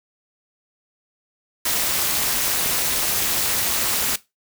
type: noise with amplitude modulation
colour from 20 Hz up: white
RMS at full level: -18 dBFS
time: 1.65-4.16 s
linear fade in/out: 5 ms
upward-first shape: sine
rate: 286 Hz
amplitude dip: 80%
effects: noise-tail reverb RT60 0.2 s tail -17 dB re dry